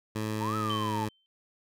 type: tone with pitch glide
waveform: 15% pulse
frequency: 108.3 to 107.61 Hz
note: A2 to A2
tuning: -27 to -38 cents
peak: -24 dBFS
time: 0.15-1.09 s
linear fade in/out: 10 ms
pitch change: -11 cents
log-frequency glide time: 0.54-0.87 s
type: exponential two-way sweep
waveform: sine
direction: up then down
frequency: 854 to 1318.5 to 854 Hz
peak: -31 dBFS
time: 0.4-1.06 s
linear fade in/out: 20 ms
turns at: 0.56 s
type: tone with exponential decay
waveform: sine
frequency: 3100 Hz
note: G7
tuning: 20 cents flat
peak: -32 dBFS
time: 0.7-1.26 s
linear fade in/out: 0 ms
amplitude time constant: 120 ms
effects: none